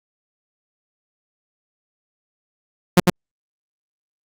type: tone with echo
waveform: sawtooth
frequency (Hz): 178.5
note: F3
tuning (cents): +38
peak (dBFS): -4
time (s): 2.97-3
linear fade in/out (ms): 5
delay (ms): 100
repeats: 1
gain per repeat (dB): -3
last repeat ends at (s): 3.1
effects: Opus 48 kbps